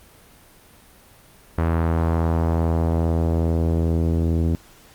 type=tone with low-pass filter sweep; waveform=sawtooth; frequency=82.41 Hz; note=E2; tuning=in tune; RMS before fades=-20 dBFS; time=1.58-4.55 s; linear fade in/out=0 ms; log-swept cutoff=1400 to 330 Hz; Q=1.2; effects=pink hiss -50 dBFS RMS until 4.94 s + Opus 32 kbps